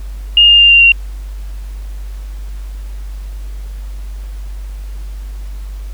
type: tone with pitch steps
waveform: sine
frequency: 2836 / 2816 / 2797 / 2778 / 2758 Hz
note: F7 / F7 / F7 / F7 / F7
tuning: +26 / +14 / +2 / -10 / -22 cents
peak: -3 dBFS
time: 0.37-0.92 s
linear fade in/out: 2 ms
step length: 110 ms
effects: added 49 Hz sine -22 dBFS peak until 5.93 s + pink hiss -44 dBFS RMS until 5.93 s

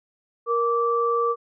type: tone pair together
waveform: sine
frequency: 469.2 / 1164.7 Hz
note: A#4 / D6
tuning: +11 / -15 cents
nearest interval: octave + major third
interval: 1574 cents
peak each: -22 dBFS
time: 0.46-1.36 s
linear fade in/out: 50 ms
effects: none

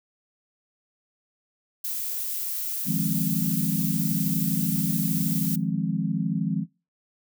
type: noise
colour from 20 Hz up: violet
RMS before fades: -30 dBFS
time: 1.84-5.56 s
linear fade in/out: 5 ms
type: chord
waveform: sine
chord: F minor seventh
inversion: third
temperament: equal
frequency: 155.56 / 174.61 / 207.7 / 261.6 Hz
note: Eb3 / F3 / Ab3 / C4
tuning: 0 / 0 / 0 / 0 cents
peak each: -29 / -27 / -28 / -32 dBFS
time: 2.85-6.66 s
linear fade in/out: 50 ms
effects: noise-tail reverb RT60 0.3 s tail -22 dB re dry

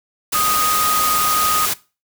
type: tone in noise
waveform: sine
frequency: 1244.5 Hz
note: D#6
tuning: in tune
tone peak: -17 dBFS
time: 0.34-1.66 s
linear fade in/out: 10 ms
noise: white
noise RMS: -20 dBFS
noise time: 0.32-1.74 s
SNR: 0 dB
effects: noise-tail reverb RT60 0.3 s tail -19 dB re dry

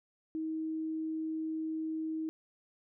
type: tone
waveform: sine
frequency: 317.4 Hz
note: D#4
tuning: 35 cents sharp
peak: -33 dBFS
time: 0.35-2.29 s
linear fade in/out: 0 ms
effects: none

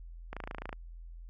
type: click train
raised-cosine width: 0.5 ms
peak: -24 dBFS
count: 12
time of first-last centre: 0.33-0.729 s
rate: 27.6 Hz
effects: added 42 Hz sine -44 dBFS peak until 1.29 s

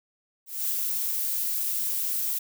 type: noise with ADSR envelope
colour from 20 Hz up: violet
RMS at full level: -26 dBFS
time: 0.46-2.39 s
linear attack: 240 ms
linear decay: 7 ms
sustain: -2 dB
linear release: 12 ms
effects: none

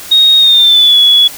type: tone with pitch glide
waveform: sine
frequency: 3737 to 3387 Hz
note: A#7 to G#7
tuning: +4 to +33 cents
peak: -3 dBFS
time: 0.11-1.28 s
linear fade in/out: 10 ms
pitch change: -171 cents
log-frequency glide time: 0.38-0.99 s
effects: white hiss -28 dBFS RMS until 1.37 s

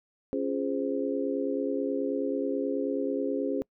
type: chord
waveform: sine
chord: Db major seventh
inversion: none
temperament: just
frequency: 277.2 / 346.5 / 415.8 / 519.7 Hz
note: Db4 / F4 / Ab4 / C5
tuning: 0 / -14 / +2 / -12 cents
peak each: -30 / -36 / -32 / -33 dBFS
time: 0.33-3.62 s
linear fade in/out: 0 ms
effects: noise-tail reverb RT60 0.1 s tail -26 dB re dry

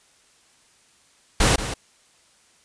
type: noise with echo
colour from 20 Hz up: pink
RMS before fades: -17 dBFS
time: 1.4-1.56 s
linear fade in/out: 5 ms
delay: 180 ms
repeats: 1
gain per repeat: -11 dB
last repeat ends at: 1.74 s
effects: white hiss -58 dBFS RMS until 2.64 s + resampled to 22050 Hz

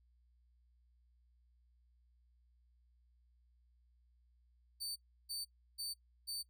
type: tone bursts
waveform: sawtooth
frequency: 4566 Hz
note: D8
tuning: 50 cents flat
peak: -38 dBFS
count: 4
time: 4.8-6.43 s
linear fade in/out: 20 ms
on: 160 ms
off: 330 ms
effects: noise-tail reverb RT60 0.1 s tail -18 dB re dry + added 60 Hz sine -68 dBFS peak until 6.49 s

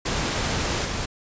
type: noise with level steps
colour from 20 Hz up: pink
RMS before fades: -25 / -28 dBFS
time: 0.05-1.06 s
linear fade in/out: 10 ms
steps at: 0.85 s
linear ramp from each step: 5 ms
effects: resampled to 16000 Hz

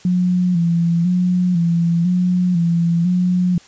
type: tone with vibrato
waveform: sine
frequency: 174.61 Hz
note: F3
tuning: in tune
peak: -13 dBFS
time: 0.05-3.58 s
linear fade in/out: 2 ms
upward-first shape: square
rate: 1 Hz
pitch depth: 55 cents each way
effects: white hiss -46 dBFS RMS until 3.67 s + resampled to 16000 Hz

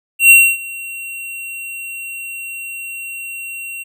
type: tone with ADSR envelope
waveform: square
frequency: 2739 Hz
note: F7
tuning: 34 cents flat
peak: -3 dBFS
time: 0.19-3.84 s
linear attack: 110 ms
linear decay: 270 ms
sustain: -23 dB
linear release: 20 ms
effects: none

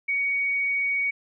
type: tone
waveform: sine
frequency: 2243 Hz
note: C#7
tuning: 20 cents sharp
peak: -22 dBFS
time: 0.08-1.11 s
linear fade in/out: 10 ms
effects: none

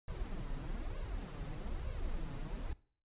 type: noise with flanger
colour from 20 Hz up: brown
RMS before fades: -40 dBFS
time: 0.08-2.73 s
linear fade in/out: 2 ms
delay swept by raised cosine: 1.8 to 7.2 ms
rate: 1.1 Hz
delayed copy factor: +0.7
effects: noise-tail reverb RT60 0.5 s tail -20 dB re dry + resampled to 8000 Hz

